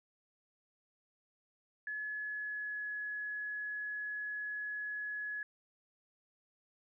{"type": "tone with pitch glide", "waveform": "sine", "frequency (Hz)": [1705, 1691.3], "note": ["G#6", "G#6"], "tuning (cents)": [45, 31], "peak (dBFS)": -37, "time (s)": [1.87, 5.43], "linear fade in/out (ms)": 2, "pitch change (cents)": -14, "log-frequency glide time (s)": [2.02, 2.9], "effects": []}